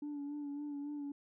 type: tone with vibrato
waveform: sine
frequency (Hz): 289.3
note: D4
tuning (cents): -26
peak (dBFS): -37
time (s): 0.02-1.12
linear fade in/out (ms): 5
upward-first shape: sine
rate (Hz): 3.6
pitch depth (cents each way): 34
effects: tanh soft clip ceiling -37 dBFS